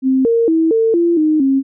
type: tone with pitch steps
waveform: sine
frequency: 262.9 / 461.8 / 324.2 / 450.5 / 341.4 / 309.2 / 270.1 Hz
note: C4 / A#4 / E4 / A4 / F4 / D#4 / C#4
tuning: +8 / -16 / -29 / +41 / -39 / -11 / -45 cents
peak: -10 dBFS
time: 0.02-1.63 s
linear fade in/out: 50 ms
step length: 230 ms
effects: none